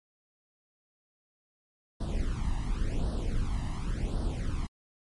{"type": "noise with flanger", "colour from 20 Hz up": "brown", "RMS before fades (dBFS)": -30, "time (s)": [2, 4.67], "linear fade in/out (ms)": 10, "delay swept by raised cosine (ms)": [0.21, 1.05], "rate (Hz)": 0.91, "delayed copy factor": 0.85, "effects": ["MP3 48 kbps"]}